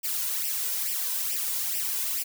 blue noise with flanger, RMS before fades -29 dBFS, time 0.03-2.24 s, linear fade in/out 20 ms, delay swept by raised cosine 0.37 to 2.07 ms, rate 2.3 Hz, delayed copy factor +0.75, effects none

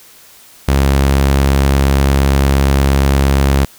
sawtooth tone, 68.6 Hz, C#2, 17 cents flat, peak -5 dBFS, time 0.68-3.65 s, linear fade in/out 5 ms, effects white hiss -42 dBFS RMS until 3.78 s

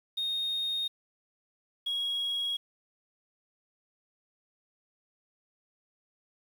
sine tone pair in turn, 3705 / 3307 Hz, A#7 / G#7, -11 / -8 cents, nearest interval major second, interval 197 cents, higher first, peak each -27 dBFS, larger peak neither, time 0.17-0.88 / 1.86-2.57 s, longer neither, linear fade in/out 10 ms, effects tanh soft clip ceiling -27 dBFS + 9-bit

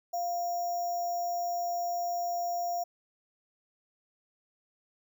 sine tone with sample-and-hold, 698.5 Hz, F5, in tune, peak -29 dBFS, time 0.13-2.84 s, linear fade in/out 10 ms, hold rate 6300 Hz, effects none

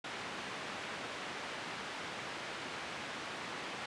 white band-pass noise, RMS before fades -43 dBFS, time 0.04-3.86 s, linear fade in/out 5 ms, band 130 to 2400 Hz, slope 12 dB/octave, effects resampled to 22050 Hz

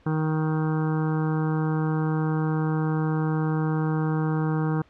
harmonic tone, 156.6 Hz, D#3, 11 cents sharp, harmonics 1 / 2 / 3 / 5 / 6 / 7 / 8 / 9 / 10, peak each -23 / -29 / -33 / -37 / -39 / -40 / -41 / -42 / -43 dBFS, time 0.06-4.82 s, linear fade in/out 5 ms, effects pink hiss -58 dBFS RMS until 4.89 s + low-pass 3000 Hz 12 dB/octave

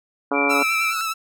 harmonic tone, 141.6 Hz, C#3, 37 cents sharp, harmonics 2 / 3 / 4 / 5 / 6 / 7 / 8 / 9 / 10, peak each -24 / -26 / -27 / -28 / -29 / -29 / -30 / -31 / -31 dBFS, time 0.31-0.63 s, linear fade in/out 5 ms
sine tone, 2349 Hz, D7, in tune, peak -20 dBFS, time 0.33-0.94 s, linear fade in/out 50 ms
sawtooth tone with vibrato, 1314 Hz, E6, 6 cents flat, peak -19 dBFS, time 0.49-1.14 s, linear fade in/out 20 ms, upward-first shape sine, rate 9.6 Hz, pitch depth 31 cents each way
square tone with exponential growth, 1445 Hz, F#6, 41 cents flat, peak -28 dBFS, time 0.65-1.01 s, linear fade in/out 0 ms, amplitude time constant 78 ms
effects none

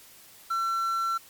triangle tone with quantisation, 1350 Hz, E6, 41 cents sharp, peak -23 dBFS, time 0.5-1.18 s, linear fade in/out 10 ms, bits 8, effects white hiss -52 dBFS RMS until 1.29 s + MP3 96 kbps

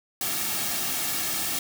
white noise with comb filter, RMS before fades -28 dBFS, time 0.21-1.59 s, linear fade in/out 2 ms, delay 2 ms, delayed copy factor -0.55, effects none

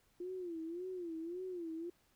sine tone with vibrato, 346.8 Hz, F4, 12 cents flat, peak -40 dBFS, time 0.2-1.9 s, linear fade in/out 5 ms, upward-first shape sine, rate 1.8 Hz, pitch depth 130 cents each way, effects pink hiss -73 dBFS RMS until 2.15 s

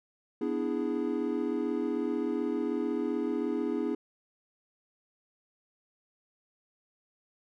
triangle chord, E dominant seventh, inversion second, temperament equal, 246.9 / 293.7 / 329.6 / 415.3 Hz, B3 / D4 / E4 / G#4, 0 / 0 / 0 / 0 cents, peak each -32 dBFS, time 0.41-3.95 s, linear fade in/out 5 ms, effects none

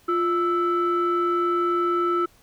sine tone pair together, 349.2 / 1318.4 Hz, F4 / E6, 0 / 0 cents, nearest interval octave + major seventh, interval 2300 cents, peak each -21 dBFS, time 0.08-2.26 s, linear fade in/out 10 ms, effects tanh soft clip ceiling -15 dBFS + pink hiss -57 dBFS RMS until 2.42 s

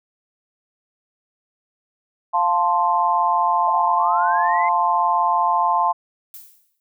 sine chord, F major, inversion none, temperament equal, 698.5 / 880 / 1046.5 Hz, F5 / A5 / C6, 0 / 0 / 0 cents, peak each -22 / -19 / -19 dBFS, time 2.33-5.93 s, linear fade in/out 20 ms
sine linear sweep, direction up, 630 to 2103 Hz, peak -25 dBFS, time 3.67-4.69 s, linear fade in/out 5 ms
violet noise with exponential decay, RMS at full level -36 dBFS, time 6.34-6.8 s, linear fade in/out 1 ms, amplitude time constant 100 ms
effects none

